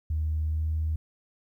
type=tone with pitch glide; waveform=sine; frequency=77.78 to 78.68 Hz; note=D#2 to D#2; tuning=0 to +20 cents; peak=-24 dBFS; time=0.1-0.96 s; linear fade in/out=5 ms; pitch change=+20 cents; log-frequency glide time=0.5-0.67 s; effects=tanh soft clip ceiling -20 dBFS + 11-bit